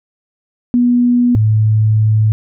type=tone pair in turn; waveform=sine; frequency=243.4 / 108.42 Hz; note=B3 / A2; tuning=-25 / -25 cents; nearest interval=octave + major second; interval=1400 cents; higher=first; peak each=-8 dBFS; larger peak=neither; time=0.74-1.35 / 1.35-2.32 s; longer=second; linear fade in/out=0 ms; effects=none